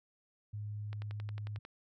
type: tone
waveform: sine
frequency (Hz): 104.6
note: G#2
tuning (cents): +13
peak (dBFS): -38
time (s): 0.53-1.59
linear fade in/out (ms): 10
type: click train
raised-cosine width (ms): 0.3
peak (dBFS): -32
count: 9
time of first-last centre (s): 0.93-1.651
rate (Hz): 11.1
effects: none